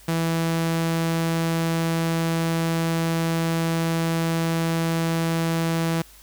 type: tone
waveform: sawtooth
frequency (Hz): 164.81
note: E3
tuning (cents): 0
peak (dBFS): -17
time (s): 0.08-6.02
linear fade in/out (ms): 5
effects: added 50 Hz sine -51 dBFS peak until 6.22 s + white hiss -50 dBFS RMS until 6.22 s